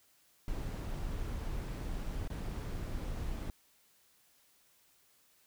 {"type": "noise with dropouts", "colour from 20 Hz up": "brown", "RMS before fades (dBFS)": -38, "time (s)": [0.48, 3.5], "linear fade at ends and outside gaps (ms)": 1, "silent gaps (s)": [2.277, 2.301], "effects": ["white hiss -68 dBFS RMS until 5.46 s"]}